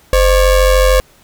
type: ring-modulated tone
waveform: square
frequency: 281.7 Hz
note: C#4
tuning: 28 cents sharp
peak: -5 dBFS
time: 0.13-1 s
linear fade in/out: 0 ms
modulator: 235 Hz
effects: pink hiss -48 dBFS RMS until 1.23 s